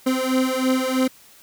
30% pulse beating tone pair, 257.8 / 260.9 Hz, C4 / C4, -26 / -5 cents, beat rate 3.1 Hz, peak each -19 dBFS, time 0.06-1.08 s, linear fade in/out 10 ms, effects white hiss -50 dBFS RMS until 1.42 s

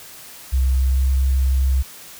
sine tone with pitch glide, 65.2 to 66.03 Hz, C2 to C2, -5 to +16 cents, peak -14 dBFS, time 0.52-1.83 s, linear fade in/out 20 ms, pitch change +21 cents, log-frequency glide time 0.85-1 s, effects white hiss -40 dBFS RMS until 2.19 s

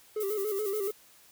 triangle tone with vibrato, 410 Hz, G#4, 22 cents flat, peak -27 dBFS, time 0.16-0.91 s, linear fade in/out 5 ms, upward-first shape square, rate 7 Hz, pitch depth 75 cents each way
violet noise with tremolo, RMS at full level -38 dBFS, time 0.2-0.92 s, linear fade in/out 5 ms, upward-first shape sine, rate 11 Hz, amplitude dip 50%
effects white hiss -58 dBFS RMS until 1.31 s

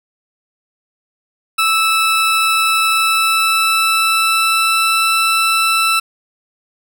20% pulse tone with pitch glide, 1313 to 1326 Hz, E6 to E6, -7 to +10 cents, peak -7 dBFS, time 1.58-6 s, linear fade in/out 10 ms, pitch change +17 cents, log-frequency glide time 2.87-5.12 s, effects none

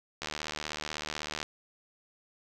click train, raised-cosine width 0.2 ms, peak -17 dBFS, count 93, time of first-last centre 0.22-1.429 s, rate 76.1 Hz, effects none

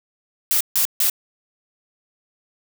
blue noise bursts, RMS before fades -18 dBFS, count 3, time 0.51-1.098 s, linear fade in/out 0 ms, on 96 ms, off 150 ms, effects none

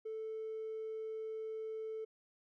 sine tone with hard clipping, 440 Hz, A4, in tune, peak -40 dBFS, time 0.05-2.05 s, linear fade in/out 10 ms, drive 1 dB, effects none

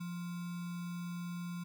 sine tone with sample-and-hold, 174.61 Hz, F3, in tune, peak -38 dBFS, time 0-1.64 s, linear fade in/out 10 ms, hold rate 1225 Hz, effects none

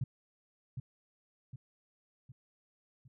sine tone with echo, 127.6 Hz, C3, 43 cents flat, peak -30 dBFS, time 0.01-0.04 s, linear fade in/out 5 ms, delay 760 ms, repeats 4, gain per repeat -6 dB, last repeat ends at 3.08 s, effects none

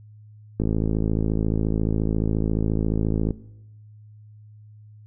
click train, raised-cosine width 3 ms, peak -10 dBFS, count 148, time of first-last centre 0.6-3.307 s, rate 54.3 Hz, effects noise-tail reverb RT60 0.9 s tail -19 dB re dry + added 106 Hz sine -44 dBFS peak until 5.06 s

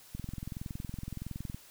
click train, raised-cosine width 5 ms, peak -26 dBFS, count 31, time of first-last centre 0.15-1.545 s, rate 21.5 Hz, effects white hiss -56 dBFS RMS until 1.7 s

